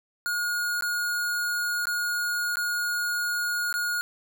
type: tone with dropouts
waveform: square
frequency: 1437 Hz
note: F6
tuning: 49 cents sharp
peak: -26 dBFS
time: 0.26-4.01 s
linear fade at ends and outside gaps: 0 ms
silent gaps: 0.809-0.823 / 1.855-1.87 / 2.557-2.57 / 3.727-3.74 s
effects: none